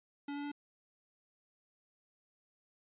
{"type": "tone with pitch steps", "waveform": "square", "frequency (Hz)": [285.3, 287.5, 289.6], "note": ["C#4", "D4", "D4"], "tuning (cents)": [50, -37, -24], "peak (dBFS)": -39, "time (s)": [0.28, 0.517], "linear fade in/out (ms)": 5, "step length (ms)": 79, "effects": ["resampled to 8000 Hz"]}